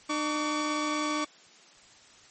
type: tone pair together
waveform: sawtooth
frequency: 302 / 1139 Hz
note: D4 / C#6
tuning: +48 / +47 cents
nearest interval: octave + major seventh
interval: 2299 cents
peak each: -26 / -27 dBFS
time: 0.09-1.25 s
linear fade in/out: 10 ms
effects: white hiss -55 dBFS RMS until 2.3 s + MP3 32 kbps